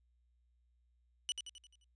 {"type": "tone with echo", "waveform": "sawtooth", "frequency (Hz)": 2960, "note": "F#7", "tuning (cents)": 0, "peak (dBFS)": -30, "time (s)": [1.29, 1.32], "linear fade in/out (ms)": 0, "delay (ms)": 87, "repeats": 6, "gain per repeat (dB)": -6, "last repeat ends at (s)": 1.842, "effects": ["added 60 Hz sine -70 dBFS peak until 1.95 s", "resampled to 22050 Hz"]}